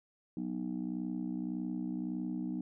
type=chord; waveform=sine; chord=B major; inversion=second; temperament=just; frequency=185.21 / 246.9 / 308.7 Hz; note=F#3 / B3 / D#4; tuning=+2 / 0 / -14 cents; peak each=-38 / -37 / -38 dBFS; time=0.37-2.61 s; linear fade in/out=2 ms; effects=tanh soft clip ceiling -28 dBFS